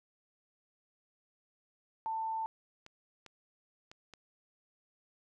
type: tone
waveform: sine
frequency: 890 Hz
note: A5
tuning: 20 cents sharp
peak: -33 dBFS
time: 2.06-2.46 s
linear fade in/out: 0 ms
type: clicks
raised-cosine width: 0.2 ms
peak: -33 dBFS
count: 4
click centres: 2.864 / 3.263 / 3.915 / 4.137 s
effects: none